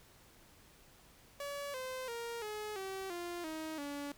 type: tone with pitch steps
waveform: sawtooth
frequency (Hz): 569 / 515.8 / 467.5 / 423.8 / 384.2 / 348.2 / 315.7 / 286.1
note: C#5 / C5 / A#4 / G#4 / G4 / F4 / D#4 / D4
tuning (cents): +45 / -25 / +5 / +35 / -35 / -5 / +25 / -45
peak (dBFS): -36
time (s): 1.4-4.12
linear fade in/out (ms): 2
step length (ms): 340
effects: pink hiss -62 dBFS RMS until 4.17 s